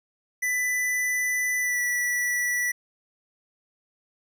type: tone with pitch glide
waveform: square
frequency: 1991 to 1955.7 Hz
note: B6 to B6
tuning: +14 to -17 cents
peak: -24 dBFS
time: 0.42-2.72 s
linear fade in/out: 10 ms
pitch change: -31 cents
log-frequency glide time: 1.6-1.8 s
effects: none